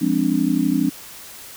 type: chord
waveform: sine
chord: D half-diminished seventh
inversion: first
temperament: equal with one note detuned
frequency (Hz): 174.61 / 206.8 / 261.6 / 293.7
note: F3 / Ab3 / C4 / D4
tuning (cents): 0 / -7 / 0 / 0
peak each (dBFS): -24 / -24 / -20 / -20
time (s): 0.01-0.9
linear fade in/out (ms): 10
effects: white hiss -39 dBFS RMS until 1.56 s